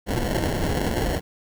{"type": "noise with sample-and-hold", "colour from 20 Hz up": "pink", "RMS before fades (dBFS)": -24, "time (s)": [0.06, 1.21], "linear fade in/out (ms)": 50, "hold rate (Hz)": 1225, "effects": []}